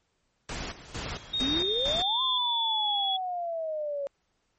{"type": "noise with tremolo", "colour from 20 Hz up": "pink", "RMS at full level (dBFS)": -35, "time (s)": [0.49, 2.02], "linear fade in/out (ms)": 2, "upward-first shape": "square", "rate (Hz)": 2.2, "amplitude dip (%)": 75}
{"type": "tone with exponential growth", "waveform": "sine", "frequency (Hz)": 3303, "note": "G#7", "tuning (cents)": -10, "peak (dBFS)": -29, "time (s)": [0.58, 2.38], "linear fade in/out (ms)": 2, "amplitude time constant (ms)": 390}
{"type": "tone with pitch glide", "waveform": "sine", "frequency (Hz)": [3720, 3372], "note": ["A#7", "G#7"], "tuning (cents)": [-4, 26], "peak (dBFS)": -26, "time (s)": [1.33, 3.17], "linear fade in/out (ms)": 10, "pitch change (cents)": -170, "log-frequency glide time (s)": [1.45, 2.92]}
{"type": "exponential two-way sweep", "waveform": "sine", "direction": "up then down", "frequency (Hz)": [247.4, 1050, 553], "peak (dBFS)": -29, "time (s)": [1.41, 4.07], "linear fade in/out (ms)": 0, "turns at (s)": 2.22}
{"effects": ["pink hiss -74 dBFS RMS until 4.58 s", "MP3 32 kbps"]}